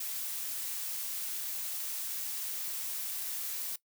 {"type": "noise", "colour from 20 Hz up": "blue", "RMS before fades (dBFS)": -37, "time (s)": [0, 3.76], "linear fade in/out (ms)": 5, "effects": ["noise-tail reverb RT60 0.1 s tail -19 dB re dry"]}